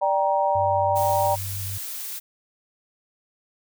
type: chord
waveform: sine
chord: G minor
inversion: second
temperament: just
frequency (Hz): 588 / 784 / 940.8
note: D5 / G5 / Bb5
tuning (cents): +2 / 0 / +16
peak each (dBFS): -23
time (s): 0.01-1.36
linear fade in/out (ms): 20
type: tone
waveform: sine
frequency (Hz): 98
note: G2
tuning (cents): 0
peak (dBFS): -30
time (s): 0.55-1.78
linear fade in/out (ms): 5
type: noise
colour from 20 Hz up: blue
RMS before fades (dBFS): -33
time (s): 0.95-2.2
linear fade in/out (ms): 20
effects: none

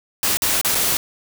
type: noise with dropouts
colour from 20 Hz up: white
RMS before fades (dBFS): -19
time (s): 0.23-0.97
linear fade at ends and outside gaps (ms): 1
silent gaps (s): 0.371-0.42 / 0.613-0.647 / 0.748-0.752
effects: none

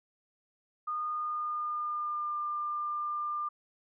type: tone with pitch glide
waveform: sine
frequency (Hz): 1224 to 1196.7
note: D#6 to D6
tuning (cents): -29 to +32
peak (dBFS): -31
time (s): 0.87-3.49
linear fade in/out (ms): 10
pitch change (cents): -39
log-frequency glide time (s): 1.11-2.38
effects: none

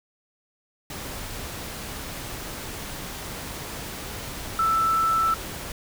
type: tone in noise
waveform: sine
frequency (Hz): 1324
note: E6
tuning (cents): +7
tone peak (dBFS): -19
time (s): 4.59-5.34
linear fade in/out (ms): 2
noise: pink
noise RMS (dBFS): -35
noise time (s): 0.9-5.72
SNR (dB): +13
effects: none

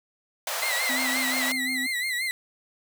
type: high-pass noise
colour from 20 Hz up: pink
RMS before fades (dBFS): -30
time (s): 0.47-1.52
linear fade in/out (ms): 2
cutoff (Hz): 530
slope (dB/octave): 48
type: tone with vibrato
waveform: 35% pulse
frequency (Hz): 2022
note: B6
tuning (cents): +40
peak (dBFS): -24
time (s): 0.62-2.31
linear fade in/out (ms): 0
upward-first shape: sine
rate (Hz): 5.7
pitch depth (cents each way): 91
type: tone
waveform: triangle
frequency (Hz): 258.3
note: C4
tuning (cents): -22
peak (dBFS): -30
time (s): 0.89-1.87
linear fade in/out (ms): 10
effects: none

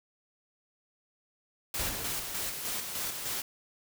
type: noise with tremolo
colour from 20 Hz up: white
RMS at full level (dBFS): -34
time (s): 1.74-3.42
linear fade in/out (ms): 2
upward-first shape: square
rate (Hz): 3.3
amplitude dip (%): 40
type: noise with exponential decay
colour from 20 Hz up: pink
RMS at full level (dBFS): -34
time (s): 1.79-3.04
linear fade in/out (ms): 1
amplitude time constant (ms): 270
effects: none

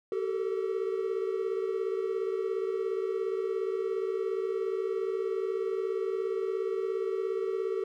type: tone cluster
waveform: triangle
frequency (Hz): 383.4 / 440.6 / 457.7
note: G4 / A4 / A#4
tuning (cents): -38 / +2 / -32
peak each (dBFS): -29 / -31 / -37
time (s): 0.12-7.84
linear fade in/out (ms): 2
effects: none

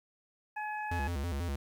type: harmonic tone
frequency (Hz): 848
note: G#5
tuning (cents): +36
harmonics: 1 / 2 / 3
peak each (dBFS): -36 / -40 / -46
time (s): 0.56-1.08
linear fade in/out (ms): 10
type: tone with vibrato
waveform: square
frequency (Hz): 77.78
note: D#2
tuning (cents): 0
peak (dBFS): -33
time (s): 0.91-1.56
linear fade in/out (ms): 5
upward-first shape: square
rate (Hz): 6.1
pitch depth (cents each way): 190
effects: 11-bit

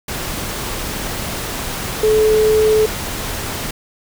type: tone in noise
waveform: sine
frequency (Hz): 432.5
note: A4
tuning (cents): -30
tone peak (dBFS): -10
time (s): 2.03-2.86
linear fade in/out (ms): 5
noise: pink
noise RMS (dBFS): -24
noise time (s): 0.08-3.71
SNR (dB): +11
effects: none

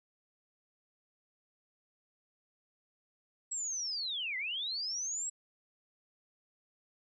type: linear two-way sweep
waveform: sine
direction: down then up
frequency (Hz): 7810 to 1959 to 7810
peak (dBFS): -34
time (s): 3.51-5.3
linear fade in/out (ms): 10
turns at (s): 4.37
effects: none

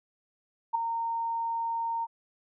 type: tone with ADSR envelope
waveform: sine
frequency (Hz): 920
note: A#5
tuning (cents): -23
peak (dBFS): -20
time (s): 0.73-2.07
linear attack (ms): 21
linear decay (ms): 5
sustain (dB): -8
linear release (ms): 36
effects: none

